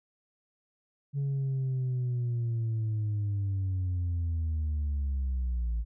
sine linear sweep, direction down, 141.3 to 55 Hz, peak -25 dBFS, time 1.13-5.85 s, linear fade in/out 50 ms, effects tanh soft clip ceiling -26 dBFS

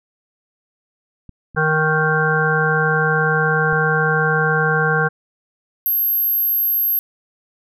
clicks, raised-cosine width 5 ms, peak -25 / -24 / -20 dBFS, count 3, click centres 1.293 / 1.548 / 3.73 s
harmonic tone, 156.1 Hz, D#3, 6 cents sharp, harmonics 1 / 3 / 5 / 7 / 9 / 10, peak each -20 / -21 / -24 / -25 / -22 / -19 dBFS, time 1.56-5.09 s, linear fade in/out 20 ms
sine tone, 12544 Hz, G9, in tune, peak -15 dBFS, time 5.86-6.99 s, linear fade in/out 0 ms
effects none

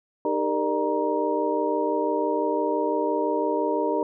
sine tone cluster, 307.5 / 399.6 / 465.5 / 599 / 942 Hz, D#4 / G4 / A#4 / D5 / A#5, -20 / +33 / -2 / +34 / +18 cents, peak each -28 dBFS, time 0.25-4.03 s, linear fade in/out 2 ms, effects none

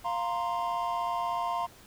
triangle chord, F suspended fourth, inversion none, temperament just, 698.5 / 931.3 / 1047.7 Hz, F5 / Bb5 / C6, 0 / -2 / +2 cents, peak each -31 dBFS, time 0.04-1.67 s, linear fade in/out 20 ms, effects pink hiss -54 dBFS RMS until 1.86 s

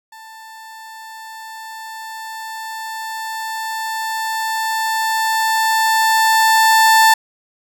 30% pulse tone with level ramp, 887 Hz, A5, 14 cents sharp, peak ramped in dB -34 to -5 dBFS, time 0.12-7.14 s, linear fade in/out 5 ms, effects none

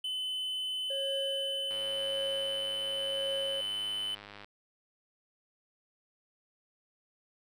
triangle tone, 3029 Hz, F#7, 40 cents sharp, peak -31 dBFS, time 0.04-4.15 s, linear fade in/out 5 ms
triangle tone with tremolo, 546 Hz, C#5, 26 cents flat, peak -31 dBFS, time 0.9-3.61 s, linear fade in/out 5 ms, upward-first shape triangle, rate 0.93 Hz, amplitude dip 70%
click train, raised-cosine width 0.3 ms, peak -31 dBFS, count 280, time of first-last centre 1.71-4.445 s, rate 102 Hz
effects none

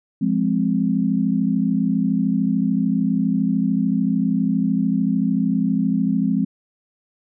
sine chord, F minor, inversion none, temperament equal, 174.61 / 207.7 / 261.6 Hz, F3 / Ab3 / C4, 0 / 0 / 0 cents, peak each -22 / -20 / -21 dBFS, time 0.21-6.45 s, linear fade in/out 10 ms, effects none

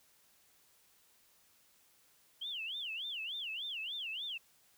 sine tone with vibrato, 3056 Hz, G7, 45 cents flat, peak -38 dBFS, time 2.41-4.38 s, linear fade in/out 10 ms, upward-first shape sine, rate 3.4 Hz, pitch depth 290 cents each way, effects white hiss -68 dBFS RMS until 4.77 s

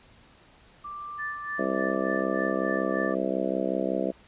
sine tone with vibrato, 1174.7 Hz, D6, in tune, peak -35 dBFS, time 0.84-3.15 s, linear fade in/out 10 ms, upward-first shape triangle, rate 0.82 Hz, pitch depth 8 cents each way
sine tone with tremolo, 1760 Hz, A6, in tune, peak -30 dBFS, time 1.18-3.15 s, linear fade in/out 20 ms, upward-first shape sine, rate 3.4 Hz, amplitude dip 80%
harmonic tone, 65.41 Hz, C2, in tune, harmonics 3 / 4 / 5 / 6 / 7 / 8 / 9 / 10, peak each -33 / -33 / -32 / -34 / -36 / -32 / -34 / -33 dBFS, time 1.58-4.12 s, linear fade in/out 20 ms
effects pink hiss -56 dBFS RMS until 4.27 s + resampled to 8000 Hz

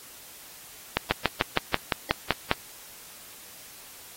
slowing click train, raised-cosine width 0.3 ms, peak -4 dBFS, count 10, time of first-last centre 0.97-2.514 s, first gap 140 ms, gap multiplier 1.05, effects white hiss -47 dBFS RMS until 4.16 s + AAC 48 kbps

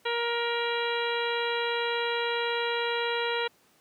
harmonic tone with a mistuned harmonic, 470.9 Hz, A#4, 18 cents sharp, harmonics 1 / 2 / 3 / 4 / 5 / 6 / 7 / 8, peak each -30 / -33 / -35 / -36 / -37 / -38 / -38 / -39 dBFS, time 0.05-3.48 s, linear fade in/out 10 ms, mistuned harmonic 8, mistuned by +78 cents, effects pink hiss -63 dBFS RMS until 3.8 s + high-pass 150 Hz 12 dB/octave

